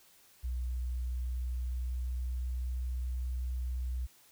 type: tone with pitch glide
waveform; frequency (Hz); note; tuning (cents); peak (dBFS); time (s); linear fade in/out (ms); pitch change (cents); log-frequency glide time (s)
sine; 61.74 to 62.49; B1 to B1; 0 to +21; -32; 0.43-4.07; 20; +21; 1.25-2.92
effects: white hiss -62 dBFS RMS until 4.31 s